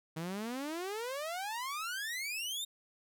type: exponential sweep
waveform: sawtooth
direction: up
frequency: 155.56 to 3729 Hz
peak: -33 dBFS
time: 0.16-2.65 s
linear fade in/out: 10 ms
effects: none